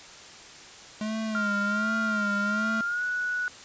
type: tone with vibrato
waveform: square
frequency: 212 Hz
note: G#3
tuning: 36 cents sharp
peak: -29 dBFS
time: 1.01-2.81 s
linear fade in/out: 2 ms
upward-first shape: sine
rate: 1.3 Hz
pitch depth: 72 cents each way
type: tone with pitch glide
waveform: sine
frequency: 1396.9 to 1471.4 Hz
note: F6 to F#6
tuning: 0 to -10 cents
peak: -26 dBFS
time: 1.35-3.48 s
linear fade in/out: 0 ms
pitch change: +90 cents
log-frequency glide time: 2.85-3.03 s
effects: white hiss -46 dBFS RMS until 3.64 s + resampled to 16000 Hz